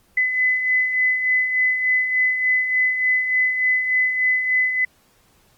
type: beating tone pair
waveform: sine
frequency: 2012 / 2015.4 Hz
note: B6 / B6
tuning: +32 / +35 cents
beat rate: 3.4 Hz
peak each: -26 / -17 dBFS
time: 0.17-4.85 s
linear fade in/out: 5 ms
effects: pink hiss -58 dBFS RMS until 5.57 s + Opus 24 kbps